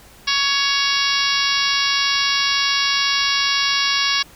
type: harmonic tone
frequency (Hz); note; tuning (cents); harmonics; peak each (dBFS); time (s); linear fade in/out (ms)
558; C#5; +11; 2 / 3 / 4 / 5 / 6 / 7 / 8 / 9 / 10; -25 / -25 / -25 / -25 / -25 / -25 / -25 / -25 / -25; 0.27-4.23; 10
effects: pink hiss -46 dBFS RMS until 4.35 s